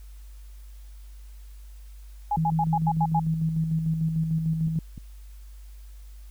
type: tone bursts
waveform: sine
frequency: 830.6 Hz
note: G#5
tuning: in tune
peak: -21 dBFS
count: 7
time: 2.31-3.197 s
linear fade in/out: 5 ms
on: 53 ms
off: 86 ms
type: tone with tremolo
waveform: sine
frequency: 160.8 Hz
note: E3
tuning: 43 cents flat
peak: -21 dBFS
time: 2.37-4.79 s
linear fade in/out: 2 ms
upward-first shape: square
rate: 6.7 Hz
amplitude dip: 40%
type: clicks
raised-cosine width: 5 ms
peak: -26 dBFS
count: 3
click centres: 2.382 / 4.669 / 4.978 s
effects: added 50 Hz sine -41 dBFS peak until 6.3 s + white hiss -60 dBFS RMS until 6.3 s